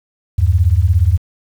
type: beating tone pair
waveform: sine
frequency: 79.2 / 96.2 Hz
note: D#2 / G2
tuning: +31 / -32 cents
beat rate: 17 Hz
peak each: -12 dBFS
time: 0.38-1.18 s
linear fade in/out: 10 ms
effects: 7-bit